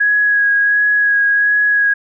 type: tone with vibrato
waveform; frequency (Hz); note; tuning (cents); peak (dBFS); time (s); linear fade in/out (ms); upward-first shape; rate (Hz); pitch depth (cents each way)
sine; 1661.2; G#6; 0; -10; 0-1.94; 10; sine; 1.4; 16
effects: none